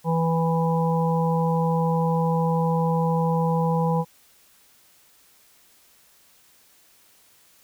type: harmonic tone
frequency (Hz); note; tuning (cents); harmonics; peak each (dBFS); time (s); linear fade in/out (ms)
164.81; E3; 0; 1 / 3 / 5 / 6; -21 / -26 / -28 / -29; 0.04-4.05; 50
effects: white hiss -57 dBFS RMS until 7.63 s